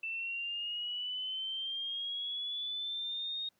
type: linear sweep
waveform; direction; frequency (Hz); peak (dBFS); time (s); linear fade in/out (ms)
sine; up; 2656 to 3729; -35; 0.03-3.49; 5
effects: pink hiss -75 dBFS RMS until 3.59 s + high-pass 150 Hz 12 dB/octave